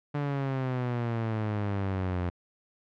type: exponential sweep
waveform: sawtooth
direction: down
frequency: 146.83 to 87.5 Hz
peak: -24 dBFS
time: 0.14-2.3 s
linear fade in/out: 10 ms
effects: low-pass 2000 Hz 12 dB/octave

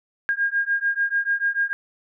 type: beating tone pair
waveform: sine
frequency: 1616 / 1622.8 Hz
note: G#6 / G#6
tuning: -48 / -41 cents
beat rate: 6.8 Hz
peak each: -23 dBFS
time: 0.29-1.73 s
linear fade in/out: 0 ms
effects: none

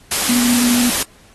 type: tone in noise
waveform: sine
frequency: 242.8 Hz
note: B3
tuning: 29 cents flat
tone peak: -14 dBFS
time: 0.29-0.9 s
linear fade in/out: 5 ms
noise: white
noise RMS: -18 dBFS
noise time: 0.11-1.03 s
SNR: +1 dB
effects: pink hiss -49 dBFS RMS until 1.34 s + AAC 32 kbps

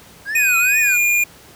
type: tone with vibrato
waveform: triangle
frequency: 1567 Hz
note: G6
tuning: 1 cent flat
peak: -19 dBFS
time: 0.25-0.98 s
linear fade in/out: 50 ms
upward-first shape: triangle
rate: 2.3 Hz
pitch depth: 290 cents each way
type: tone with pitch glide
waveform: square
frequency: 2489 to 2421 Hz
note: D#7 to D#7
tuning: 0 to -48 cents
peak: -14 dBFS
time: 0.35-1.24 s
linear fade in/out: 5 ms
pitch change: -48 cents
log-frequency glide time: 0.71-1 s
effects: pink hiss -44 dBFS RMS until 1.55 s + high-pass 60 Hz 12 dB/octave

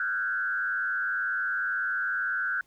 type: tone with frequency modulation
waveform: sine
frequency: 1511 Hz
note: F#6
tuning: 36 cents sharp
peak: -26 dBFS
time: 0-2.61 s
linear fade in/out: 2 ms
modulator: 102 Hz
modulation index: 1.1
effects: pink hiss -66 dBFS RMS until 2.66 s

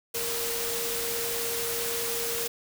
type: tone in noise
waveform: sine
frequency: 466.2 Hz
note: A#4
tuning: in tune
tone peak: -34 dBFS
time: 0.14-2.48 s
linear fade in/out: 10 ms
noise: white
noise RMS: -31 dBFS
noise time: 0.14-2.48 s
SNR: -6 dB
effects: none

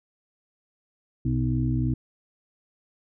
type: harmonic tone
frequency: 62.9 Hz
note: B1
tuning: 32 cents sharp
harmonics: 1 / 2 / 4 / 5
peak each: -29 / -24 / -29 / -31 dBFS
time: 1.25-1.94 s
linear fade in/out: 5 ms
effects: none

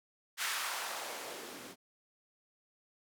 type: noise with band-pass filter sweep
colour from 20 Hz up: blue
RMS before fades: -40 dBFS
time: 0.37-1.76 s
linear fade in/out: 50 ms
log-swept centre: 1700 to 220 Hz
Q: 1.3
effects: none

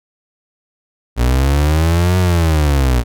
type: linear two-way sweep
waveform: 35% pulse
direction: up then down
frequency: 58.27 to 92.5 to 58.27 Hz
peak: -9 dBFS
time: 1.16-3.04 s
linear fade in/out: 50 ms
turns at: 2.18 s
effects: none

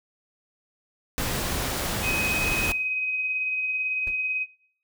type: noise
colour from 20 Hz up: pink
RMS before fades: -28 dBFS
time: 1.18-2.72 s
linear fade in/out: 0 ms
type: tone with tremolo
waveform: sine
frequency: 2521 Hz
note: D#7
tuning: 22 cents sharp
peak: -22 dBFS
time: 2.02-4.47 s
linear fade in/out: 50 ms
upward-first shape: triangle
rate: 18 Hz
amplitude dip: 30%
type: noise with exponential decay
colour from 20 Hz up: brown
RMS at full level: -31 dBFS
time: 4.07-4.17 s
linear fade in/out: 2 ms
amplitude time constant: 21 ms
effects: noise-tail reverb RT60 0.6 s tail -21 dB re dry

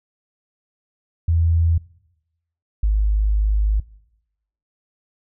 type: tone pair in turn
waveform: sine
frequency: 83 / 51.96 Hz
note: E2 / G#1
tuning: +12 / +2 cents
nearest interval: minor sixth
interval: 810 cents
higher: first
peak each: -14 dBFS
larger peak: neither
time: 1.28-1.78 / 2.83-3.8 s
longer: second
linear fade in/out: 5 ms
effects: noise-tail reverb RT60 0.9 s tail -22 dB re dry

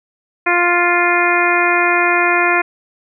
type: harmonic tone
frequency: 350 Hz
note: F4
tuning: 4 cents sharp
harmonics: 1 / 2 / 3 / 4 / 5 / 6 / 7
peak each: -19 / -19 / -19 / -19 / -19 / -19 / -19 dBFS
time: 0.46-2.62 s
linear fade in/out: 10 ms
effects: none

